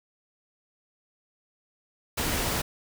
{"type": "noise", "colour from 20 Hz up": "pink", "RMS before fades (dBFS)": -28, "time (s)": [2.17, 2.62], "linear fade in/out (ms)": 10, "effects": []}